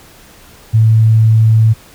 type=tone; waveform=sine; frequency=111 Hz; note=A2; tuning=16 cents sharp; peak=-5 dBFS; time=0.73-1.74 s; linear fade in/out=20 ms; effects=pink hiss -41 dBFS RMS until 1.94 s